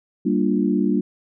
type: chord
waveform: sine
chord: G minor seventh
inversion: none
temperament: equal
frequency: 196 / 233.1 / 293.7 / 349.2 Hz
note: G3 / Bb3 / D4 / F4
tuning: 0 / 0 / 0 / 0 cents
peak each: -21 / -22 / -22 / -25 dBFS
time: 0.25-1.01 s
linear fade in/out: 10 ms
effects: none